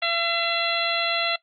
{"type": "harmonic tone", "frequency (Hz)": 677, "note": "E5", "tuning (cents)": 46, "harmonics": [1, 2, 3, 4, 5, 6], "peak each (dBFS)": [-29, -29, -29, -29, -29, -29], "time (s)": [0.02, 1.36], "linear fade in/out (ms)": 5, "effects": ["noise-tail reverb RT60 0.1 s tail -17 dB re dry", "Opus 24 kbps"]}